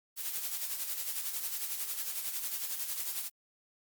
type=noise with tremolo; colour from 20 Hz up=blue; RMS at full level=-34 dBFS; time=0.16-3.3 s; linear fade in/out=50 ms; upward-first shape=sine; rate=11 Hz; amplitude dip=55%; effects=Opus 48 kbps